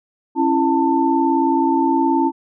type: tone cluster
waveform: sine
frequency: 273.5 / 332.4 / 891 Hz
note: C#4 / E4 / A5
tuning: -23 / +15 / +22 cents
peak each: -18 dBFS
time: 0.35-2.32 s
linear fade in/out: 50 ms
effects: none